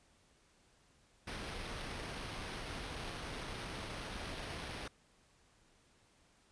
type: noise with sample-and-hold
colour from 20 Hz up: pink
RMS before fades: -44 dBFS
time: 1.27-4.88 s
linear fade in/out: 5 ms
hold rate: 7350 Hz
effects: pink hiss -69 dBFS RMS until 6.51 s + resampled to 22050 Hz